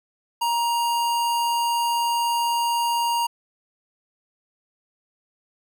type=tone; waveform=square; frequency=941 Hz; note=A#5; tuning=16 cents sharp; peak=-21 dBFS; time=0.41-3.27 s; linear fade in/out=10 ms; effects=none